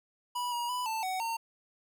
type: tone with pitch steps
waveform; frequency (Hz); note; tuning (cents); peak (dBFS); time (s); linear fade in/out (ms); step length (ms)
square; 979 / 955 / 992 / 887 / 749 / 913; B5 / A#5 / B5 / A5 / F#5 / A#5; -15 / +42 / +7 / +14 / +21 / -36; -32; 0.35-1.37; 10; 170
effects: none